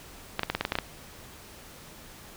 clicks, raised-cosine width 0.3 ms, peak -10 dBFS, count 9, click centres 0.394 / 0.433 / 0.5 / 0.55 / 0.61 / 0.651 / 0.721 / 0.754 / 0.787 s, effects pink hiss -48 dBFS RMS until 2.36 s

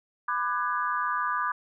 sine chord, G# half-diminished seventh, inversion first, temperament just, 996.7 / 1196.1 / 1495.1 / 1661.2 Hz, B5 / D6 / F#6 / G#6, +16 / +31 / +18 / 0 cents, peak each -31 / -28 / -34 / -34 dBFS, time 0.28-1.52 s, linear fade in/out 5 ms, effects none

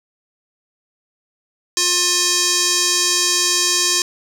square tone with band-pass filter, 354.8 Hz, F4, 27 cents sharp, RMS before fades -17 dBFS, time 1.77-4.02 s, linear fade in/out 2 ms, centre 6000 Hz, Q 2.1, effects 7-bit

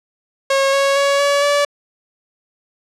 sawtooth tone with pitch steps, 545 / 552.6 / 560.3 / 568.1 / 576.1 Hz, C#5 / C#5 / C#5 / C#5 / D5, -29 / -6 / +18 / +42 / -33 cents, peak -9 dBFS, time 0.5-1.65 s, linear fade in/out 5 ms, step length 230 ms, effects low-pass 8000 Hz 12 dB/octave

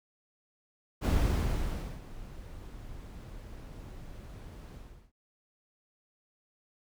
brown noise with ADSR envelope, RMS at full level -25 dBFS, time 1.01-5.12 s, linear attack 47 ms, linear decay 940 ms, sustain -20 dB, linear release 380 ms, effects none

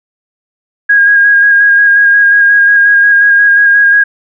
sine tone with vibrato, 1634 Hz, G#6, 29 cents flat, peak -3 dBFS, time 0.89-4.04 s, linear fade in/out 10 ms, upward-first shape square, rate 5.6 Hz, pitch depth 16 cents each way, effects none

